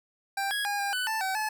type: tone with pitch steps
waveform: 25% pulse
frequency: 789 / 1659 / 815 / 802 / 1496 / 882 / 763 / 861 Hz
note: G5 / G#6 / G#5 / G5 / F#6 / A5 / G5 / A5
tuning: +11 / -2 / -33 / +39 / +19 / +4 / -47 / -38 cents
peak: -24 dBFS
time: 0.37-1.49 s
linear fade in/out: 5 ms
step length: 140 ms
effects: none